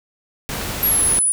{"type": "noise", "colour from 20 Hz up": "pink", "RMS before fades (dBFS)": -26, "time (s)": [0.49, 1.19], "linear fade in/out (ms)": 0}
{"type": "exponential sweep", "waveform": "sine", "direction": "down", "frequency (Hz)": [11590, 9650], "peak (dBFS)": -14, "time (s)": [0.83, 1.32], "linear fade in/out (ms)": 0}
{"effects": []}